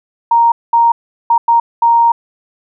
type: tone bursts at uneven times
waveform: sine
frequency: 932.3 Hz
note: A#5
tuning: in tune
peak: -6 dBFS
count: 5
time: 0.31-0.52 / 0.73-0.92 / 1.3-1.38 / 1.48-1.6 / 1.82-2.12 s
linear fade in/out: 5 ms
effects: none